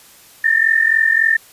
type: tone pair together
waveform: sine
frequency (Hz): 1777.4 / 1821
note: A6 / A#6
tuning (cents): +17 / -41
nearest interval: unison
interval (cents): 42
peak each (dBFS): -14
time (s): 0.44-1.37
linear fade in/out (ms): 5
effects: white hiss -45 dBFS RMS until 1.52 s + resampled to 32000 Hz